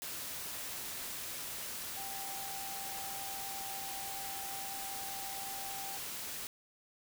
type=tone in noise; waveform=sine; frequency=784 Hz; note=G5; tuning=in tune; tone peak=-45 dBFS; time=1.97-5.97 s; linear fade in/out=0 ms; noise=white; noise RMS=-42 dBFS; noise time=0.02-6.47 s; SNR=-6 dB; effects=none